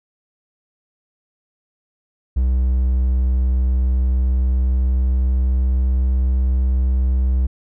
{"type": "tone with pitch glide", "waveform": "triangle", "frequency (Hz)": [63.4, 64.03], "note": ["B1", "C2"], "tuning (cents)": [46, -37], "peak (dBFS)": -12, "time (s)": [2.36, 7.47], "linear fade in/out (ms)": 10, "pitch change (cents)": 17, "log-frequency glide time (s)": [3.61, 6.16], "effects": []}